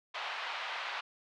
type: band-pass noise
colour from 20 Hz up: pink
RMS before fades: -39 dBFS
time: 0.14-1.01 s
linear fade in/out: 10 ms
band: 760 to 3700 Hz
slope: 24 dB/octave
effects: none